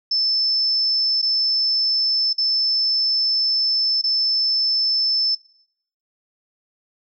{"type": "tone with dropouts", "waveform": "sine", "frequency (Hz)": 5274, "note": "E8", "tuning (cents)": 0, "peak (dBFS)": -17, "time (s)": [0.11, 5.35], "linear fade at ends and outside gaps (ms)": 5, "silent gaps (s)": [[1.217, 1.226], [2.33, 2.38], [4.015, 4.038]], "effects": ["noise-tail reverb RT60 0.7 s tail -20 dB re dry"]}